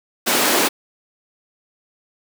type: high-pass noise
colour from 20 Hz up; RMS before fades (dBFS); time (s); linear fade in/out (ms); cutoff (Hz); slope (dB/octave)
pink; -17; 0.26-0.69; 20; 240; 24
effects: none